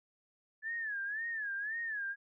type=tone with vibrato; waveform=sine; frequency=1720 Hz; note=A6; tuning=40 cents flat; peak=-35 dBFS; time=0.62-2.16 s; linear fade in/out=50 ms; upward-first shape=sine; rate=1.9 Hz; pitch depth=140 cents each way; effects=none